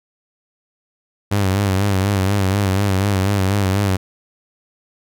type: tone with vibrato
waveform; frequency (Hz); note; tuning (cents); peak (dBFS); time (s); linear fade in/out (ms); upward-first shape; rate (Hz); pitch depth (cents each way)
sawtooth; 98; G2; 0; -11; 1.31-3.97; 10; sine; 4.1; 75
effects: none